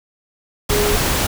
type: tone in noise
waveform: sine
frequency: 415.3 Hz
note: G#4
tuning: in tune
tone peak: -18 dBFS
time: 0.7-0.96 s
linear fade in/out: 10 ms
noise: pink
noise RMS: -18 dBFS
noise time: 0.69-1.27 s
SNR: -3 dB
effects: none